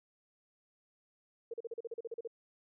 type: tone bursts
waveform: sine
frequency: 461.8 Hz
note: A#4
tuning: 16 cents flat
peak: -37 dBFS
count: 12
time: 1.51-2.275 s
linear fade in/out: 5 ms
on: 28 ms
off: 39 ms
effects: none